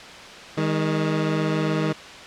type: tone pair together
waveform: 20% pulse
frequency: 157.09 / 204.2 Hz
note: D#3 / G#3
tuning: +17 / -29 cents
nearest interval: perfect fourth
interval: 454 cents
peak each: -17 / -22 dBFS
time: 0.57-1.93 s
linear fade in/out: 10 ms
effects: white hiss -39 dBFS RMS until 2.26 s + low-pass 4000 Hz 12 dB/octave